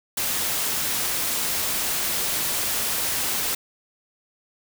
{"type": "noise", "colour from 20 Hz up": "white", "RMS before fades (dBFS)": -25, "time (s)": [0.17, 3.55], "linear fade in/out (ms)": 5, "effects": []}